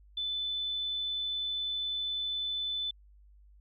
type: tone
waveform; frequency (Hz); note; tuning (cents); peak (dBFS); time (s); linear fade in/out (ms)
sine; 3508; A7; -6; -31; 0.17-2.91; 5
effects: added 50 Hz sine -55 dBFS peak until 3.6 s